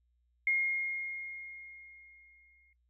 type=tone with exponential decay; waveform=sine; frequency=2140 Hz; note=C7; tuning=38 cents sharp; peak=-25 dBFS; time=0.47-2.73 s; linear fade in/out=2 ms; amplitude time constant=490 ms; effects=noise-tail reverb RT60 0.1 s tail -18 dB re dry + added 60 Hz sine -70 dBFS peak until 2.89 s